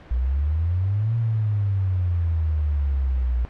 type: exponential two-way sweep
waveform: sine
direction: up then down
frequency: 58.9 to 116.54 to 58.9 Hz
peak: -19 dBFS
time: 0.11-3.45 s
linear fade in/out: 0 ms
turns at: 1.16 s
effects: pink hiss -45 dBFS RMS until 3.49 s + low-pass 2000 Hz 12 dB/octave